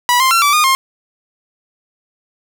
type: tone with pitch steps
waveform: sawtooth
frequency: 977 / 1049 / 1359 / 1158 / 1223 / 1064 Hz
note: B5 / C6 / F6 / D6 / D#6 / C6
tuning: -19 / +4 / -48 / -25 / -30 / +29 cents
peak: -6 dBFS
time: 0.09-0.75 s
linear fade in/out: 0 ms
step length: 110 ms
effects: none